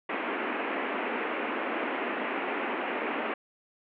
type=band-pass noise; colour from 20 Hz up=pink; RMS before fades=-32 dBFS; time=0.09-3.34 s; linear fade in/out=5 ms; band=240 to 2700 Hz; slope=48 dB/octave; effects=none